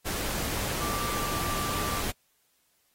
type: tone in noise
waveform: sine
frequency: 1174 Hz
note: D6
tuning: 1 cent flat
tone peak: -33 dBFS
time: 0.8-2.02 s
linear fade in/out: 20 ms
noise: pink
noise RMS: -32 dBFS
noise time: 0.05-2.12 s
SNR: -4 dB
effects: white hiss -70 dBFS RMS until 2.94 s + AAC 48 kbps

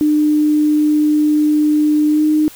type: tone with pitch glide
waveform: sine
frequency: 301.4 to 306.1 Hz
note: D4 to D#4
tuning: +45 to -28 cents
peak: -10 dBFS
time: 0.01-2.48 s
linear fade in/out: 0 ms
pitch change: +27 cents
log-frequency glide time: 2.09-2.24 s
effects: white hiss -39 dBFS RMS until 2.55 s

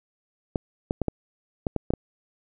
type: clicks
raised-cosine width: 2 ms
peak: -11 dBFS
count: 8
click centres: 0.558 / 0.909 / 1.017 / 1.083 / 1.668 / 1.763 / 1.905 / 1.937 s
effects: none

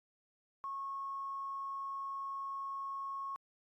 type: tone with tanh clipping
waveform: triangle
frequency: 1095 Hz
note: C#6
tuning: 22 cents flat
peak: -38 dBFS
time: 0.64-3.36 s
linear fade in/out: 0 ms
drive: 3 dB
effects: AAC 64 kbps

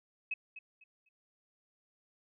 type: tone with echo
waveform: sine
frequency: 2563 Hz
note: E7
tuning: 49 cents flat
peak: -32 dBFS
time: 0.31-0.34 s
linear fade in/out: 5 ms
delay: 250 ms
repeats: 3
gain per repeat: -12 dB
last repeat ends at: 1.09 s
effects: none

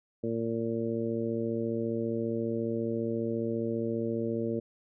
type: harmonic tone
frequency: 114.7 Hz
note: A#2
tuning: 28 cents flat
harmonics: 1 / 2 / 3 / 4 / 5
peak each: -38 / -33 / -34 / -34 / -39 dBFS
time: 0.23-4.6 s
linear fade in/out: 10 ms
effects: none

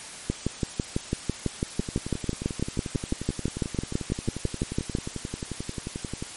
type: two click trains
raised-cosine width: 3 ms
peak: -18 / -11 dBFS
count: 51 / 29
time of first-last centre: 1.8-6.225 / 0.3-4.951 s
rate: 11.3 / 6.02 Hz
effects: white hiss -40 dBFS RMS until 6.36 s + MP3 48 kbps

